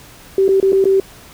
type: tone with dropouts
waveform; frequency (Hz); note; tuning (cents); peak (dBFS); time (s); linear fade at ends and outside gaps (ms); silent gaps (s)
sine; 386.8; G4; -23; -9; 0.38-1; 2; 0.481-0.489 / 0.601-0.627 / 0.722-0.729 / 0.842-0.854
effects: pink hiss -41 dBFS RMS until 1.33 s